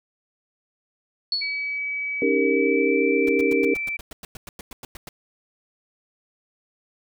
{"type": "tone with exponential decay", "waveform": "sine", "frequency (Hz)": 4400, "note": "C#8", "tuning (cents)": -14, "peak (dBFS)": -19, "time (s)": [1.32, 1.78], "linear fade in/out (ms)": 2, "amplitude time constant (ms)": 100}
{"type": "tone with pitch glide", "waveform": "sine", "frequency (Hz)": [2283, 2330], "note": ["D7", "D7"], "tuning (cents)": [-50, -14], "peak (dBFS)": -25, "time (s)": [1.41, 3.97], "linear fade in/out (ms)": 10, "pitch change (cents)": 36, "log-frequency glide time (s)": [2.39, 3.03]}
{"type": "chord", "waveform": "sine", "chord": "Eb dominant seventh", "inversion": "third", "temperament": "equal with one note detuned", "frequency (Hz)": [277.2, 311.1, 397.5, 466.2], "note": ["Db4", "Eb4", "G4", "Bb4"], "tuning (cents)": [0, 0, 24, 0], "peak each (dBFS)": [-24, -26, -23, -22], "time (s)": [2.22, 3.74], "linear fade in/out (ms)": 2}
{"type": "noise bursts", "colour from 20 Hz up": "pink", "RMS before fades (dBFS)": -38, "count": 16, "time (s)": [3.27, 5.09], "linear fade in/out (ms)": 2, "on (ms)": 20, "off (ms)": 100}
{"effects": []}